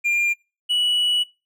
triangle tone pair in turn, 2398 / 2941 Hz, D7 / F#7, +36 / -11 cents, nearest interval major third, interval 353 cents, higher second, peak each -16 dBFS, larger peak neither, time 0.04-0.34 / 0.69-1.24 s, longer second, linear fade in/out 20 ms, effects noise-tail reverb RT60 0.3 s tail -23 dB re dry

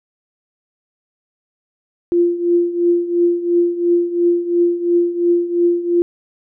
sine tone with tremolo, 346.8 Hz, F4, 12 cents flat, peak -9 dBFS, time 2.12-6.02 s, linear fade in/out 0 ms, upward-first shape triangle, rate 2.9 Hz, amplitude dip 80%, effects none

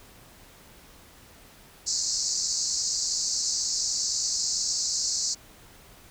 white band-pass noise, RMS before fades -28 dBFS, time 1.86-5.35 s, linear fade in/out 20 ms, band 4300 to 7500 Hz, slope 96 dB/octave, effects pink hiss -52 dBFS RMS until 6.1 s

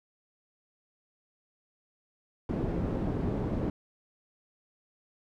white low-pass noise, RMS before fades -31 dBFS, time 2.49-3.7 s, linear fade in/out 2 ms, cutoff 300 Hz, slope 12 dB/octave, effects none

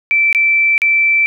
sine tone with dropouts, 2331 Hz, D7, 14 cents flat, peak -9 dBFS, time 0.11-1.26 s, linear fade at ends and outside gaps 0 ms, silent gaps 0.328-0.348 / 0.779-0.818 s, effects none

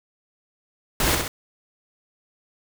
pink noise with echo, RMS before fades -21 dBFS, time 1-1.15 s, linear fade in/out 2 ms, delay 65 ms, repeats 2, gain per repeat -4 dB, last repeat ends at 1.28 s, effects none

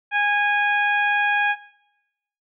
harmonic tone, 823 Hz, G#5, 16 cents flat, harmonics 1 / 2 / 3 / 4, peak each -23 / -20 / -23 / -35 dBFS, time 0.11-1.56 s, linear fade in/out 50 ms, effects noise-tail reverb RT60 0.9 s tail -19 dB re dry

